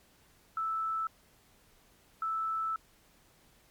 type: tone bursts at uneven times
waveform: sine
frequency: 1316 Hz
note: E6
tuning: 3 cents flat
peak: -30 dBFS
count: 2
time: 0.57-1.07 / 2.22-2.76 s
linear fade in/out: 2 ms
effects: pink hiss -64 dBFS RMS until 3.7 s + MP3 96 kbps